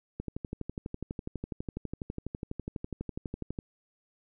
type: click train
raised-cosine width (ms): 3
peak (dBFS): -22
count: 42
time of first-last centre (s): 0.2-3.588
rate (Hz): 12.1
effects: none